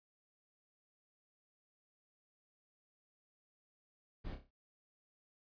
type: noise with echo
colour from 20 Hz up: brown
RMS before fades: -43 dBFS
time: 4.24-4.36 s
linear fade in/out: 20 ms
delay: 30 ms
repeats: 5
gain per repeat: -7 dB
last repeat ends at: 4.51 s
effects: resampled to 11025 Hz